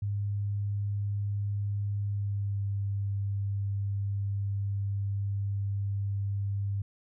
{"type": "tone with pitch glide", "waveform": "sine", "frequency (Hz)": [101.6, 99.8], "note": ["G#2", "G2"], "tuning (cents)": [-38, 32], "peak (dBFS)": -28, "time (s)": [0.02, 6.82], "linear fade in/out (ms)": 5, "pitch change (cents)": -30, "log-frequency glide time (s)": [2.04, 2.68], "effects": []}